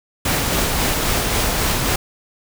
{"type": "noise with tremolo", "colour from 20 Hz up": "pink", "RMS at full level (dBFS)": -18, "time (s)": [0.25, 1.96], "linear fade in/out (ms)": 5, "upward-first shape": "sine", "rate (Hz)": 3.7, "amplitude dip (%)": 25, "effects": []}